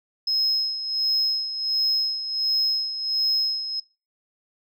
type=tone with tremolo; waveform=sine; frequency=5140 Hz; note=E8; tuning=45 cents flat; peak=-17 dBFS; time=0.27-3.8 s; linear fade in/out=5 ms; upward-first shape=sine; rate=1.4 Hz; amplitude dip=70%; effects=noise-tail reverb RT60 0.3 s tail -23 dB re dry + tanh soft clip ceiling -16 dBFS